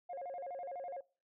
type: tone with vibrato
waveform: sine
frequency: 622.3 Hz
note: D#5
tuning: in tune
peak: -39 dBFS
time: 0.09-1.01 s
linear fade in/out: 10 ms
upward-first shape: square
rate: 12 Hz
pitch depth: 230 cents each way
effects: noise-tail reverb RT60 0.4 s tail -24 dB re dry + tanh soft clip ceiling -38 dBFS